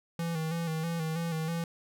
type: tone with vibrato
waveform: square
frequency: 163.5 Hz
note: E3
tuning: 14 cents flat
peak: -31 dBFS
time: 0.19-1.64 s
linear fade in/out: 2 ms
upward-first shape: square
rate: 3.1 Hz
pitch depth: 45 cents each way
effects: none